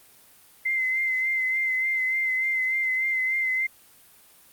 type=tone with vibrato; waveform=sine; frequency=2068 Hz; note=C7; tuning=21 cents flat; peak=-22 dBFS; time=0.65-3.67 s; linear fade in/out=10 ms; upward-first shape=sine; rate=3.4 Hz; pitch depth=28 cents each way; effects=white hiss -54 dBFS RMS until 4.52 s + Opus 32 kbps